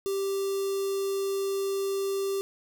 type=tone with notch filter; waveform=square; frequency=392 Hz; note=G4; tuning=in tune; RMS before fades=-29 dBFS; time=0.06-2.41 s; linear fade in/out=0 ms; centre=1800 Hz; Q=0.53; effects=10-bit

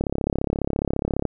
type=click train; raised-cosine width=2 ms; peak=-9 dBFS; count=44; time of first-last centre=0.01-1.253 s; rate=34.6 Hz; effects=none

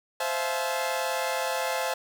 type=chord; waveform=sawtooth; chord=F major seventh; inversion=second; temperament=equal with one note detuned; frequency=523.3 / 659.3 / 698.5 / 860.4 Hz; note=C5 / E5 / F5 / A5; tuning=0 / 0 / 0 / -39 cents; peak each=-27 / -29 / -31 / -28 dBFS; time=0.2-1.94 s; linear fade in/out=5 ms; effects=none

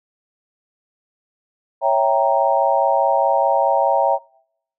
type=chord; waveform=sine; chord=C# diminished seventh; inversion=none; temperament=equal; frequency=554.4 / 659.3 / 784 / 932.3 Hz; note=C#5 / E5 / G5 / Bb5; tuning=0 / 0 / 0 / 0 cents; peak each=-19 dBFS; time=1.81-4.19 s; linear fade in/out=50 ms; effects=noise-tail reverb RT60 0.7 s tail -25 dB re dry

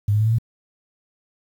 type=tone with pitch steps; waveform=sine; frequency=102.7 / 105.83 / 109.06 / 112.38 / 115.81 Hz; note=G#2 / G#2 / A2 / A2 / A#2; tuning=-19 / +33 / -15 / +37 / -11 cents; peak=-15 dBFS; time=0.08-0.385 s; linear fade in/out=5 ms; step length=61 ms; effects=8-bit

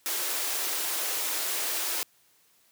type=high-pass noise; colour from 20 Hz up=white; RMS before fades=-30 dBFS; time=0.06-2.03 s; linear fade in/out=0 ms; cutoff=290 Hz; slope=96 dB/octave; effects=white hiss -64 dBFS RMS until 2.71 s + high-pass 80 Hz 12 dB/octave

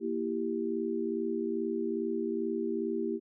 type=chord; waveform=sine; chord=E diminished; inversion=second; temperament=equal; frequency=233.1 / 329.6 / 392 Hz; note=Bb3 / E4 / G4; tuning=0 / 0 / 0 cents; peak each=-35 / -34 / -33 dBFS; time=0-3.2 s; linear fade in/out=50 ms; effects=none

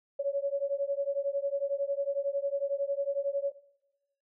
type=beating tone pair; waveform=sine; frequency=554.4 / 565.4 Hz; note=C#5 / C#5; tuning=0 / +34 cents; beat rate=11 Hz; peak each=-31 dBFS; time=0.19-3.52 s; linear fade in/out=10 ms; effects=noise-tail reverb RT60 0.9 s tail -17 dB re dry

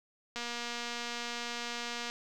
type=click train; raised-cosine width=0.2 ms; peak=-21 dBFS; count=415; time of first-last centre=0.36-2.099 s; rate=238 Hz; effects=none

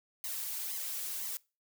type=noise with flanger; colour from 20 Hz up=blue; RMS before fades=-38 dBFS; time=0.24-1.37 s; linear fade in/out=0 ms; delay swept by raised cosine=0.96 to 3.56 ms; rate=2 Hz; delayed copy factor=+0.8; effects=noise-tail reverb RT60 0.3 s tail -23 dB re dry

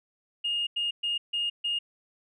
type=tone bursts at uneven times; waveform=sine; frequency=2844 Hz; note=F7; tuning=31 cents sharp; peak=-25 dBFS; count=5; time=0.44-0.67 / 0.76-0.91 / 1.03-1.18 / 1.33-1.5 / 1.64-1.79 s; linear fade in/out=10 ms; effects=tanh soft clip ceiling -21 dBFS

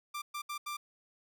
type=tone bursts at uneven times; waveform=sawtooth; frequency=1183 Hz; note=D6; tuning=12 cents sharp; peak=-33 dBFS; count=4; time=0.14-0.22 / 0.34-0.42 / 0.49-0.58 / 0.66-0.77 s; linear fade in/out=10 ms; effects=none

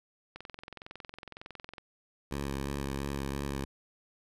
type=click train; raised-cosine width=0.3 ms; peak=-27 dBFS; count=32; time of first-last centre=0.36-1.782 s; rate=21.8 Hz
type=tone with vibrato; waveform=10% pulse; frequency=69.3 Hz; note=C#2; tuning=in tune; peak=-25 dBFS; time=2.31-3.65 s; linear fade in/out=5 ms; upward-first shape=sine; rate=2.9 Hz; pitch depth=26 cents each way
effects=resampled to 32000 Hz

